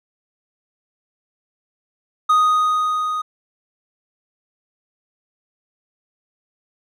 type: tone with level ramp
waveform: triangle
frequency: 1244.5 Hz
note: D#6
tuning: in tune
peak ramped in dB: -9 to -19 dBFS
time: 2.29-3.22 s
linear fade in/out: 10 ms
effects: none